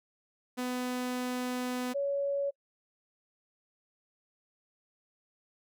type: tone pair in turn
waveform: sawtooth / sine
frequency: 250 / 561.2 Hz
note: B3 / C#5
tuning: +21 / +21 cents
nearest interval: octave + major second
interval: 1400 cents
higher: second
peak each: -28 dBFS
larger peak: neither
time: 0.57-1.94 / 1.94-2.51 s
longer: first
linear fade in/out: 20 ms
effects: noise-tail reverb RT60 0.1 s tail -26 dB re dry